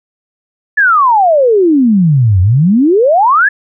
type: exponential two-way sweep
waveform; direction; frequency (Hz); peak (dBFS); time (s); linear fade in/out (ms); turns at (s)
sine; down then up; 1760 to 87.6 to 1760; -5; 0.77-3.49; 10; 2.41
effects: none